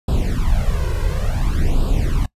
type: noise with flanger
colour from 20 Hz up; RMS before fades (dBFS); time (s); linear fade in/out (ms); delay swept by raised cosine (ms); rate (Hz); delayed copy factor
brown; -17; 0.08-2.26; 5; 0.24 to 2.04; 0.57; +0.9
effects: noise-tail reverb RT60 0.1 s tail -21 dB re dry + resampled to 32000 Hz